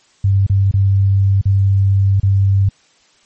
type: tone with dropouts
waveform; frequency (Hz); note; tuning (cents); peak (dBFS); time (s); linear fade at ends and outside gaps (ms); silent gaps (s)
sine; 98; G2; 0; -9; 0.24-2.69; 5; 0.466-0.497 / 0.713-0.738 / 1.414-1.455 / 2.2-2.231
effects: white hiss -53 dBFS RMS until 3.25 s + MP3 32 kbps